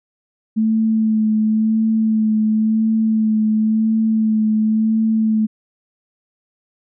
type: tone with vibrato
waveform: sine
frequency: 218.8 Hz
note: A3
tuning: 9 cents flat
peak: -13 dBFS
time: 0.56-5.47 s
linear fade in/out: 20 ms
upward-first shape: sine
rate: 0.95 Hz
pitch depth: 21 cents each way
effects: none